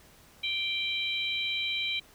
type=harmonic tone; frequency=784 Hz; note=G5; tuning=in tune; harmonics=3 / 4 / 5; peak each=-32 / -33 / -34 dBFS; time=0.43-2 s; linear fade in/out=10 ms; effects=pink hiss -57 dBFS RMS until 2.14 s